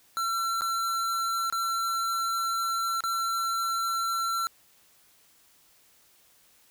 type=tone with dropouts; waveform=square; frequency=1352 Hz; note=E6; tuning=43 cents sharp; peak=-27 dBFS; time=0.17-4.47 s; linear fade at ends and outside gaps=0 ms; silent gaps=0.609-0.619 / 1.5-1.525 / 3.006-3.038 s; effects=white hiss -61 dBFS RMS until 6.7 s